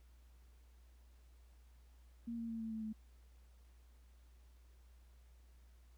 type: tone with pitch steps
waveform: sine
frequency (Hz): 233.1 / 229.9 / 226.7 / 223.6 / 220.5 / 217.5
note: A#3 / A#3 / A#3 / A3 / A3 / A3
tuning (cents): 0 / -24 / -48 / +28 / +4 / -20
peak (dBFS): -40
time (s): 2.27-2.93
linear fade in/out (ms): 10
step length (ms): 110
effects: added 60 Hz sine -60 dBFS peak until 5.97 s + pink hiss -75 dBFS RMS until 5.97 s